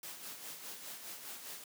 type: noise with tremolo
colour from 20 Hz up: white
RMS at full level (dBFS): -45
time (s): 0.03-1.64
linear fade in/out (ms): 2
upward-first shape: sine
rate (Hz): 4.9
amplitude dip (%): 50
effects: high-pass 150 Hz 12 dB/octave